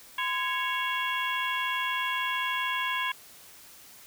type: harmonic tone with a mistuned harmonic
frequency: 553 Hz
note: C#5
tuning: 4 cents flat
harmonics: 2 / 3 / 4 / 5 / 6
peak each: -31 / -33 / -34 / -35 / -36 dBFS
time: 0.18-3.12 s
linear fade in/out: 5 ms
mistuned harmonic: 2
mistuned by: -130 cents
effects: white hiss -51 dBFS RMS until 4.06 s